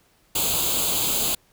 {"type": "noise with comb filter", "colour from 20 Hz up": "white", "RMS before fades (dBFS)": -23, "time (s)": [0.35, 1.35], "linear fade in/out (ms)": 5, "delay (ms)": 0.27, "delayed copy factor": 0.8, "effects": ["pink hiss -61 dBFS RMS until 1.52 s"]}